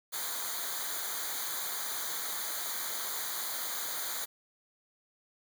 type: noise with comb filter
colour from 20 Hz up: white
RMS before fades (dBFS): -36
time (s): 0.12-4.26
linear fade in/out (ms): 20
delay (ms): 0.37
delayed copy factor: -0.95
effects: none